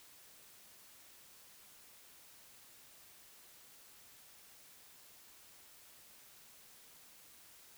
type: silence
effects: white hiss -60 dBFS RMS until 7.77 s